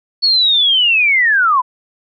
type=linear sweep; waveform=sine; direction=down; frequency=4435 to 968 Hz; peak=-9 dBFS; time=0.22-1.62 s; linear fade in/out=20 ms; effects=none